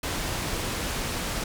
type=low-pass noise; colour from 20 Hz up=pink; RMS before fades=-30 dBFS; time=0.03-1.44 s; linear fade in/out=5 ms; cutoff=11000 Hz; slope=12 dB/octave; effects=none